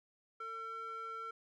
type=tone with band-pass filter; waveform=square; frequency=451 Hz; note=A4; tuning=43 cents sharp; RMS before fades=-44 dBFS; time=0.4-1.31 s; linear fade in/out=5 ms; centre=1300 Hz; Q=3.7; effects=none